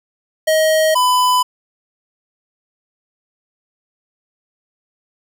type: tone pair in turn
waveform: square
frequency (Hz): 630 / 1000.1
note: D#5 / B5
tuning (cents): +21 / +21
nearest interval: minor sixth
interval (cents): 800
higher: second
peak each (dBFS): -12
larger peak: neither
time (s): 0.47-0.95 / 0.95-1.43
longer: neither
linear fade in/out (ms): 10
effects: none